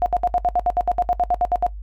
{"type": "tone bursts", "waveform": "sine", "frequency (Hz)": 714, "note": "F5", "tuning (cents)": 38, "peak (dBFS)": -15, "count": 16, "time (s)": [0.02, 1.665], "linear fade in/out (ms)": 0, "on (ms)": 40, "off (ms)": 67, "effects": ["noise-tail reverb RT60 0.1 s tail -17 dB re dry", "added 50 Hz sine -30 dBFS peak until 1.82 s"]}